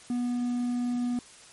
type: tone with quantisation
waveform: triangle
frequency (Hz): 243.8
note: B3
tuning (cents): -22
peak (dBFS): -24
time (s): 0.1-1.19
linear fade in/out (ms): 2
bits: 9
effects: white hiss -51 dBFS RMS until 1.52 s + MP3 48 kbps